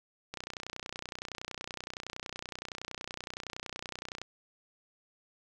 click train, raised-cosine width 0.2 ms, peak -21 dBFS, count 120, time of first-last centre 0.34-4.216 s, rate 30.7 Hz, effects none

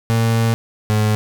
35% pulse tone pair in turn, 114.2 / 107.01 Hz, A#2 / A2, -35 / -48 cents, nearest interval minor second, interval 113 cents, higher first, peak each -12 dBFS, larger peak neither, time 0.1-0.54 / 0.9-1.15 s, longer first, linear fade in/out 0 ms, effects none

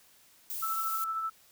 violet noise, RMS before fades -37 dBFS, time 0.5-1.04 s, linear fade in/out 0 ms
sine tone with tremolo, 1318.5 Hz, E6, in tune, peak -29 dBFS, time 0.62-1.3 s, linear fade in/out 10 ms, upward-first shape sine, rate 13 Hz, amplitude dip 35%
effects white hiss -61 dBFS RMS until 1.51 s

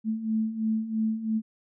sine beating tone pair, 218 / 221 Hz, A3 / A3, -16 / +8 cents, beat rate 3 Hz, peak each -31 / -26 dBFS, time 0.04-1.42 s, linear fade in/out 50 ms, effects none

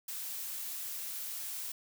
blue noise, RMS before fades -40 dBFS, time 0.08-1.72 s, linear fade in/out 5 ms, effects none

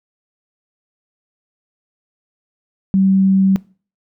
sine tone, 192.2 Hz, G3, 34 cents flat, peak -10 dBFS, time 2.94-3.56 s, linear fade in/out 0 ms, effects noise-tail reverb RT60 0.4 s tail -22 dB re dry

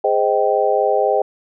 sine chord, Ab major seventh, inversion none, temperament just, 415.3 / 519.1 / 623 / 778.7 Hz, Ab4 / C5 / Eb5 / G5, 0 / -14 / +2 / -12 cents, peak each -19 dBFS, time 0.04-1.22 s, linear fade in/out 5 ms, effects none

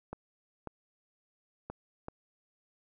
clicks, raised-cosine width 1 ms, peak -25 dBFS, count 4, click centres 0.13 / 0.673 / 1.7 / 2.084 s, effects none

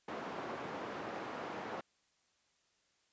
white band-pass noise, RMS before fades -43 dBFS, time 0.08-1.81 s, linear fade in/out 5 ms, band 190 to 1000 Hz, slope 12 dB/octave, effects white hiss -75 dBFS RMS until 3.12 s + resampled to 16000 Hz

